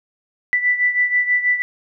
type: beating tone pair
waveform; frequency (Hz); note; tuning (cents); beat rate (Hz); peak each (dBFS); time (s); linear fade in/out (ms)
sine; 1975.5 / 1981.7; B6 / B6; 0 / +5; 6.2; -16 / -21; 0.53-1.62; 0
effects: none